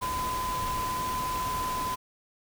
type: tone in noise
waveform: sine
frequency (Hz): 1013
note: B5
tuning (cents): +44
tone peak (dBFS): -29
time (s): 0.01-1.96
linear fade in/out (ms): 20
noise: pink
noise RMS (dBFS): -36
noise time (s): 0.01-1.96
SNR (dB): +4
effects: none